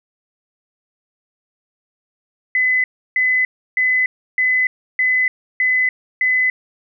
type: tone bursts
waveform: sine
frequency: 2017 Hz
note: B6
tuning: 36 cents sharp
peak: -13 dBFS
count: 7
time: 2.55-6.5 s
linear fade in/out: 2 ms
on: 290 ms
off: 320 ms
effects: none